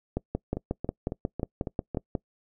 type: two click trains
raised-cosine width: 2 ms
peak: -14 / -18 dBFS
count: 12 / 6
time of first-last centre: 0.17-2.152 / 0.57-1.947 s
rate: 5.55 / 3.63 Hz
effects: noise-tail reverb RT60 0.1 s tail -24 dB re dry